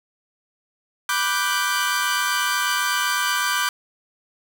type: chord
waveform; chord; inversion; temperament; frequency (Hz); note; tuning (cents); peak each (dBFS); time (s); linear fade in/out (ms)
sawtooth; G major seventh; first; equal; 987.8 / 1174.7 / 1480 / 1568; B5 / D6 / F#6 / G6; 0 / 0 / 0 / 0; -24 / -21 / -23 / -21; 1.09-3.69; 2
effects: none